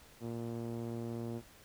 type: tone with low-pass filter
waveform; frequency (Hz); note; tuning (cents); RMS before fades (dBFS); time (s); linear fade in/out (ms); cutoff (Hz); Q
5% pulse; 116.54; A#2; 0; -40; 0.2-1.42; 50; 320; 0.95
effects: pink hiss -59 dBFS RMS until 1.64 s